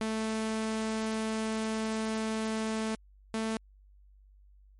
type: tone pair in turn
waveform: sawtooth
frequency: 220 / 221.8 Hz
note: A3 / A3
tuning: 0 / +14 cents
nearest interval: unison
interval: 14 cents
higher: second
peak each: -26 dBFS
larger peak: neither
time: 0.01-2.95 / 3.34-3.57 s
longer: first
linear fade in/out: 2 ms
effects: added 49 Hz sine -55 dBFS peak until 4.79 s + MP3 48 kbps